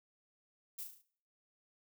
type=noise with echo; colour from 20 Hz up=violet; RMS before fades=-43 dBFS; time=0.78-0.84 s; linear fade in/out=10 ms; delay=36 ms; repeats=5; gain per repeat=-5 dB; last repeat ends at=1.02 s; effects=noise-tail reverb RT60 0.5 s tail -17 dB re dry